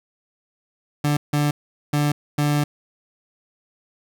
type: tone bursts at uneven times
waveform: 30% pulse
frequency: 146.83 Hz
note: D3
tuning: in tune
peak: -15 dBFS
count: 4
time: 1.04-1.17 / 1.33-1.51 / 1.93-2.12 / 2.38-2.64 s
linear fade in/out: 5 ms
effects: none